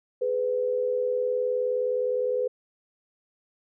sine tone pair together, 420.4 / 500 Hz, G#4 / B4, +21 / +21 cents, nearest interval minor third, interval 300 cents, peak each -30 / -24 dBFS, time 0.21-2.48 s, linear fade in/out 10 ms, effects none

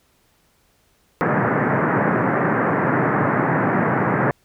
pink band-pass noise, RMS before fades -19 dBFS, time 1.21-4.31 s, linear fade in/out 0 ms, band 120 to 1900 Hz, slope 48 dB/octave, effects pink hiss -61 dBFS RMS until 4.44 s

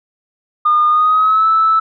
sine tone with pitch glide, 1217 to 1311.9 Hz, D#6 to E6, -39 to -9 cents, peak -8 dBFS, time 0.65-1.8 s, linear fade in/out 10 ms, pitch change +130 cents, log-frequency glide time 0.88-1.47 s, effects tanh soft clip ceiling -4 dBFS

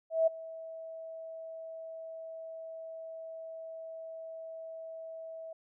sine tone with ADSR envelope, 650 Hz, E5, 24 cents flat, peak -21 dBFS, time 0.1-5.53 s, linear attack 170 ms, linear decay 12 ms, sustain -20 dB, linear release 4 ms, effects none

